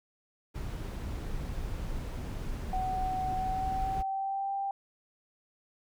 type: noise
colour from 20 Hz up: brown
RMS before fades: -36 dBFS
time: 0.54-4.03 s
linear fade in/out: 20 ms
type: tone with pitch glide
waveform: sine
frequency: 750 to 788.7 Hz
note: F#5 to G5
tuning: +23 to +10 cents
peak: -30 dBFS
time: 2.73-4.71 s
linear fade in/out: 2 ms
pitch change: +87 cents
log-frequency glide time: 3.35-4.51 s
effects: none